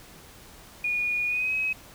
sine tone with pitch glide, 2447 to 2546 Hz, D#7 to D#7, -29 to +39 cents, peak -24 dBFS, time 0.84-1.73 s, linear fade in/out 5 ms, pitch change +68 cents, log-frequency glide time 1.27-1.53 s, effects pink hiss -49 dBFS RMS until 1.94 s

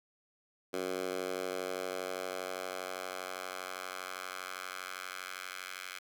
10% pulse tone with high-pass filter sweep, 92.5 Hz, F#2, in tune, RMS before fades -40 dBFS, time 0.73-5.99 s, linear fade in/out 10 ms, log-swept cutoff 370 to 1800 Hz, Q 1.4, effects none

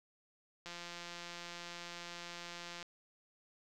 click train, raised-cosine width 0.2 ms, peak -29 dBFS, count 376, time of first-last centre 0.66-2.828 s, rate 173 Hz, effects none

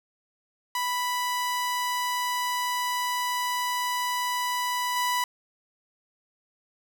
sawtooth tone with level steps, 987.8 Hz, B5, in tune, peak -22 / -20 dBFS, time 0.75-5.24 s, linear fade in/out 2 ms, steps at 4.96 s, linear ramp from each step 5 ms, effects 9-bit

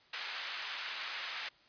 white band-pass noise, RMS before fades -41 dBFS, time 0.13-1.49 s, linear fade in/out 5 ms, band 1200 to 3400 Hz, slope 12 dB/octave, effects white hiss -64 dBFS RMS until 1.68 s + resampled to 11025 Hz

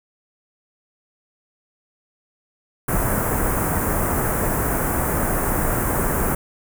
pink band-stop noise, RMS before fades -21 dBFS, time 2.88-6.35 s, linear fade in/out 5 ms, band 1700 to 9000 Hz, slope 24 dB/octave, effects none

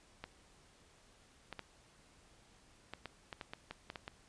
clicks, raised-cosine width 0.3 ms, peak -27 dBFS, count 12, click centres 0.24 / 1.527 / 1.593 / 2.936 / 3.057 / 3.328 / 3.412 / 3.535 / 3.71 / 3.901 / 3.958 / 4.079 s, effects pink hiss -65 dBFS RMS until 4.28 s + resampled to 22050 Hz

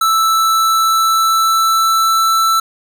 square tone with pitch glide, 1318.5 to 1327.7 Hz, E6 to E6, 0 to +12 cents, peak -11 dBFS, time 0.01-2.6 s, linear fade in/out 5 ms, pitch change +12 cents, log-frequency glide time 0.26-2.32 s, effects none

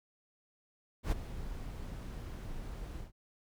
brown noise with ADSR envelope, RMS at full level -28 dBFS, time 1.03-3.12 s, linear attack 88 ms, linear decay 16 ms, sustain -14 dB, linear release 130 ms, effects none

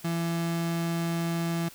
35% pulse tone, 167.9 Hz, E3, 32 cents sharp, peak -25 dBFS, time 0.04-1.69 s, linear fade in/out 10 ms, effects white hiss -50 dBFS RMS until 1.74 s

